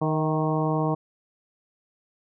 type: harmonic tone with a mistuned harmonic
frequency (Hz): 155.56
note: D#3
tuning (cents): 0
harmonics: 1 / 2 / 3 / 4 / 5 / 6 / 7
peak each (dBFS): -25 / -28 / -30 / -31 / -32 / -33 / -33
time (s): 0.01-0.95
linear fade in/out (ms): 10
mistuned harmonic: 4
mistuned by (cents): +35
effects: none